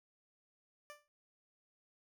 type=tone with exponential decay; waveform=15% pulse; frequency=590 Hz; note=D5; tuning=8 cents sharp; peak=-40 dBFS; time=0.9-1.08 s; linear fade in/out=0 ms; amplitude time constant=38 ms; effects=none